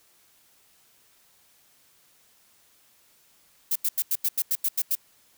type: noise bursts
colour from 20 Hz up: violet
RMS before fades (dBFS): -24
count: 10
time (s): 3.71-4.953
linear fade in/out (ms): 5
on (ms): 46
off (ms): 87
effects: white hiss -61 dBFS RMS until 5.37 s